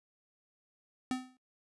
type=tone with exponential decay; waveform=square; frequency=255.7 Hz; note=C4; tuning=40 cents flat; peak=-29 dBFS; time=1.11-1.37 s; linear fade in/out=1 ms; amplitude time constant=55 ms; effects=noise-tail reverb RT60 0.1 s tail -20 dB re dry + resampled to 24000 Hz